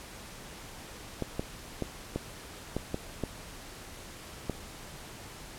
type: clicks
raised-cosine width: 2 ms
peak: -17 dBFS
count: 8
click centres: 1.223 / 1.395 / 1.823 / 2.16 / 2.766 / 2.944 / 3.237 / 4.497 s
effects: pink hiss -46 dBFS RMS until 5.58 s + low-pass 12000 Hz 12 dB/octave